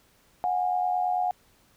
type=tone pair together; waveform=sine; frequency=727.9 / 817 Hz; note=F#5 / G#5; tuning=-29 / -29 cents; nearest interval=major second; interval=200 cents; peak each=-24 / -30 dBFS; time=0.44-1.31 s; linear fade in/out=0 ms; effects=pink hiss -62 dBFS RMS until 1.76 s